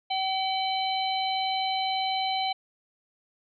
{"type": "harmonic tone with a mistuned harmonic", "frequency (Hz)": 764, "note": "G5", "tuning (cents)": -45, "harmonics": [1, 3, 4, 5], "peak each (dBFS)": [-27, -36, -33, -33], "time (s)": [0.1, 2.53], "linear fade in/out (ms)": 10, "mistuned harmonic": 5, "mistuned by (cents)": 88, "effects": []}